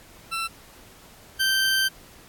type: tone pair in turn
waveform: 20% pulse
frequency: 1341 / 1557.9 Hz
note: E6 / G6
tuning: +29 / -11 cents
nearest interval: minor third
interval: 260 cents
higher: second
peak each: -21 / -15 dBFS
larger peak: second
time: 0.31-0.48 / 1.39-1.89 s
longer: second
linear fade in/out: 20 ms
effects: pink hiss -50 dBFS RMS until 2.28 s + AAC 64 kbps